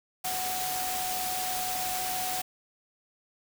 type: tone in noise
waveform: sine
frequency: 740 Hz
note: F#5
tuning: in tune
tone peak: -33 dBFS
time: 0.24-2.42 s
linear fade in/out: 10 ms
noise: white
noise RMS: -33 dBFS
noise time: 0.24-2.42 s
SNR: -3 dB
effects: none